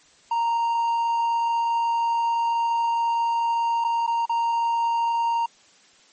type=tone with dropouts; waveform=triangle; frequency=929 Hz; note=A#5; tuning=6 cents flat; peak=-18 dBFS; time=0.31-5.46 s; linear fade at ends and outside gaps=5 ms; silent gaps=3.842-3.846 / 4.066-4.075 / 4.257-4.294 s; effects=white hiss -55 dBFS RMS until 6.12 s + MP3 32 kbps